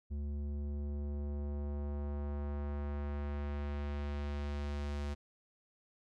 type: tone with low-pass filter sweep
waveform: square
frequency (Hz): 72.3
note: D2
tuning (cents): -27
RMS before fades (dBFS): -38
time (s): 0.1-5.15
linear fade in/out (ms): 20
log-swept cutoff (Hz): 230 to 7000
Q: 0.75
effects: none